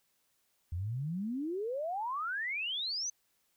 sine exponential sweep, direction up, 81 to 6272 Hz, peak -33 dBFS, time 0.72-3.1 s, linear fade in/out 5 ms, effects white hiss -75 dBFS RMS until 3.56 s

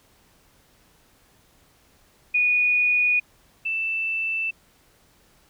sine tone pair in turn, 2463 / 2655 Hz, D#7 / E7, -18 / +12 cents, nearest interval minor second, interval 130 cents, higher second, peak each -17 / -23 dBFS, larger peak first, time 2.34-3.2 / 3.65-4.51 s, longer neither, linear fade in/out 10 ms, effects pink hiss -59 dBFS RMS until 5.49 s

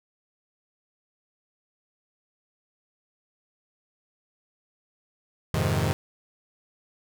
sawtooth chord, F minor seventh, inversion none, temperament equal, 87.31 / 103.83 / 130.81 / 155.56 Hz, F2 / Ab2 / C3 / Eb3, 0 / 0 / 0 / 0 cents, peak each -24 dBFS, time 5.54-5.93 s, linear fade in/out 0 ms, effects none

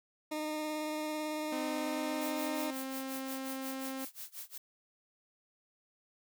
20% pulse tone with vibrato, 306.4 Hz, D#4, 27 cents flat, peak -30 dBFS, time 0.31-2.71 s, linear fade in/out 10 ms, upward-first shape triangle, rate 18 Hz, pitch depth 15 cents each way
sawtooth tone with pitch glide, 257.2 to 265.7 Hz, C4 to C4, -30 to +27 cents, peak -34 dBFS, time 1.52-4.05 s, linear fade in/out 5 ms, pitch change +57 cents, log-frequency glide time 1.81-2.89 s
blue noise with tremolo, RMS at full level -43 dBFS, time 2.21-4.58 s, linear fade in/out 5 ms, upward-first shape sine, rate 5.6 Hz, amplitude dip 95%
effects none

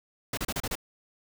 pink noise bursts, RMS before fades -31 dBFS, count 6, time 0.33-0.754 s, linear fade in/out 5 ms, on 44 ms, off 32 ms, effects none

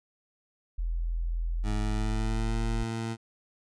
sine tone, 41.91 Hz, E1, 29 cents sharp, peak -27 dBFS, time 0.78-2.84 s, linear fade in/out 10 ms
20% pulse tone with pitch glide, 105.3 to 113.51 Hz, G#2 to A#2, +24 to -46 cents, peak -26 dBFS, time 1.63-3.17 s, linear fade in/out 50 ms, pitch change +130 cents, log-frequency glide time 1.76-2.57 s
effects resampled to 22050 Hz

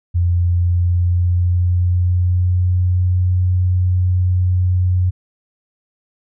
sine tone with pitch glide, 87.31 to 90.91 Hz, F2 to F#2, 0 to -30 cents, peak -12 dBFS, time 0.14-5.11 s, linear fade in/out 20 ms, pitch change +70 cents, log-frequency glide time 0.26-3.34 s, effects none

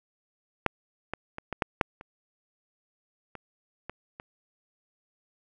clicks, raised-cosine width 0.5 ms, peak -7 / -16 / -21 / -17 / -9 / -6 / -28 / -25 / -21 / -25 dBFS, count 10, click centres 0.663 / 1.136 / 1.384 / 1.527 / 1.622 / 1.812 / 2.011 / 3.353 / 3.896 / 4.199 s, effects none

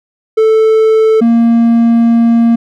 triangle tone pair in turn, 440 / 232.1 Hz, A4 / A#3, 0 / -7 cents, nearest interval major seventh, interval 1107 cents, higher first, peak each -3 dBFS, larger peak neither, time 0.37-1.21 / 1.21-2.56 s, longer second, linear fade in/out 10 ms, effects none

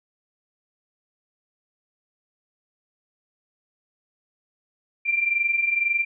sine tone pair together, 2349 / 2371 Hz, D7 / D7, 0 / +16 cents, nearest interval unison, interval 16 cents, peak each -26 / -21 dBFS, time 5.05-6.05 s, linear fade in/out 20 ms, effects none

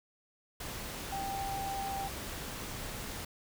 sine tone in noise, 786 Hz, G5, 4 cents sharp, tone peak -35 dBFS, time 1.12-2.08 s, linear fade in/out 5 ms, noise pink, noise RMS -41 dBFS, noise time 0.6-3.25 s, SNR +3 dB, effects none

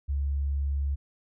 sine tone, 70.1 Hz, C#2, 20 cents sharp, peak -25 dBFS, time 0.08-0.96 s, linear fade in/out 20 ms, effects none

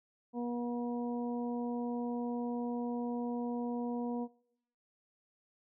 harmonic tone, 240.4 Hz, B3, 46 cents flat, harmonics 1 / 2 / 3 / 4, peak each -35 / -41 / -45 / -47 dBFS, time 0.33-4.28 s, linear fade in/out 50 ms, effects noise-tail reverb RT60 0.7 s tail -21 dB re dry

